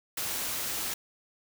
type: noise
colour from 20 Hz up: white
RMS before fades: -33 dBFS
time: 0.17-0.94 s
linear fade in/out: 5 ms
effects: none